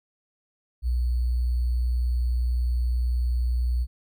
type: tone with sample-and-hold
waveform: sine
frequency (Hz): 60.9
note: B1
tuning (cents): -24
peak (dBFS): -21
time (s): 0.82-3.87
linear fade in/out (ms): 50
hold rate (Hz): 4410
effects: none